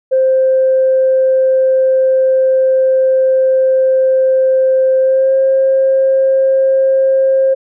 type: tone with pitch glide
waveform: sine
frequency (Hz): 524 to 532.9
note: C5 to C5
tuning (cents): +2 to +32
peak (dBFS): -7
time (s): 0.11-7.55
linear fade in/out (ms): 20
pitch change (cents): +30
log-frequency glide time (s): 4.99-5.34
effects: tanh soft clip ceiling -3 dBFS